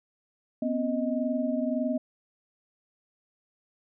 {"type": "tone cluster", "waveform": "sine", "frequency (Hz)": [245.3, 267, 625], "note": ["B3", "C4", "D#5"], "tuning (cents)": [-12, 35, 8], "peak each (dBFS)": [-28, -31, -31], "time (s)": [0.62, 1.98], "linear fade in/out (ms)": 5, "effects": []}